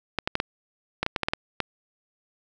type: clicks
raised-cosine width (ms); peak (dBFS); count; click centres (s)
0.3; -8; 11; 0.187 / 0.275 / 0.354 / 0.401 / 1.03 / 1.064 / 1.162 / 1.233 / 1.285 / 1.335 / 1.603
effects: none